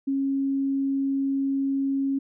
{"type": "tone", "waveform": "sine", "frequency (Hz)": 273.2, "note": "C#4", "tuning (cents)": -25, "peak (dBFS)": -22, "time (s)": [0.07, 2.19], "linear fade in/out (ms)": 10, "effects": []}